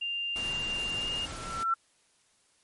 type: tone with pitch glide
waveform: sine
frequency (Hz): 2794 to 2828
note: F7 to F7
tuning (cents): 0 to +21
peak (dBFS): -30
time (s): 0.01-1.26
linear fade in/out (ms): 10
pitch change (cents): +21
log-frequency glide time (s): 0.96-1.08
type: noise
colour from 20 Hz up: pink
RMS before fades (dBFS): -40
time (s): 0.36-1.63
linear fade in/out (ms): 0
type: tone with exponential growth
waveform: sine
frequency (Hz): 1346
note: E6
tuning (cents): +36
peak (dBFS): -22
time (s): 1.09-1.74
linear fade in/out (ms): 5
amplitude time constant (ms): 140
effects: white hiss -67 dBFS RMS until 2.63 s + MP3 48 kbps